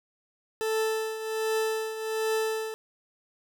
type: tone with tremolo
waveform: 40% pulse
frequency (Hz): 440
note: A4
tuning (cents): 0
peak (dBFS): -23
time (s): 0.61-2.74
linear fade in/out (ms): 0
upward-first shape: triangle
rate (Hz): 1.3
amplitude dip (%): 70
effects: none